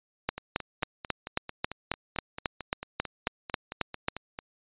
two click trains, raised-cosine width 0.3 ms, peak -20 / -10 dBFS, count 19 / 15, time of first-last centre 0.38-4.389 / 0.29-4.084 s, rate 4.49 / 3.69 Hz, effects resampled to 8000 Hz

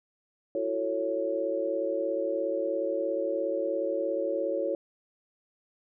sine chord, F# minor seventh, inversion third, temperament just, 333 / 370 / 444 / 555 Hz, E4 / F#4 / A4 / C#5, +18 / 0 / +16 / +2 cents, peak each -34 / -35 / -34 / -29 dBFS, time 0.55-4.75 s, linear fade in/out 2 ms, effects none

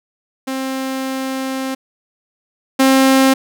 sawtooth tone pair in turn, 264.7 / 266.2 Hz, C4 / C4, +20 / +30 cents, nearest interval unison, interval 10 cents, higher second, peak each -16 / -5 dBFS, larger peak second, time 0.47-1.75 / 2.79-3.34 s, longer first, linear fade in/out 10 ms, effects none

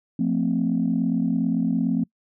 sine chord, F major, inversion none, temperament equal with one note detuned, 174.61 / 224 / 261.6 Hz, F3 / A3 / C4, 0 / +31 / 0 cents, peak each -24 / -23 / -23 dBFS, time 0.19-2.04 s, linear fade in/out 5 ms, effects noise-tail reverb RT60 0.1 s tail -26 dB re dry + tanh soft clip ceiling -12 dBFS

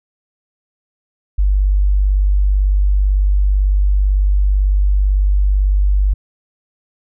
sine tone, 49 Hz, G1, in tune, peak -10 dBFS, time 1.38-6.14 s, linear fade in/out 10 ms, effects none

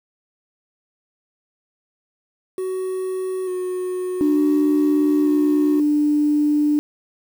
triangle tone with vibrato, 370 Hz, F#4, in tune, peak -20 dBFS, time 2.58-5.8 s, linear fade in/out 2 ms, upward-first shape square, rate 0.56 Hz, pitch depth 19 cents each way
sine tone, 296.8 Hz, D4, 18 cents sharp, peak -14 dBFS, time 4.21-6.79 s, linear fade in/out 0 ms
effects tanh soft clip ceiling -7 dBFS + 7-bit

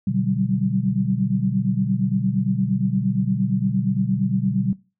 sine chord, G major seventh, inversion first, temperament equal with one note detuned, 123.47 / 146.83 / 187.36 / 196 Hz, B2 / D3 / F#3 / G3, 0 / 0 / +22 / 0 cents, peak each -25 / -27 / -22 / -23 dBFS, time 0.07-4.73 s, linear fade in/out 5 ms, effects noise-tail reverb RT60 0.3 s tail -21 dB re dry

